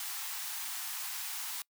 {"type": "high-pass noise", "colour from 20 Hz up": "white", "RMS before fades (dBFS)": -39, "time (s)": [0, 1.62], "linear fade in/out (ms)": 2, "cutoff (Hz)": 740, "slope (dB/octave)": 96, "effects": ["noise-tail reverb RT60 0.1 s tail -24 dB re dry"]}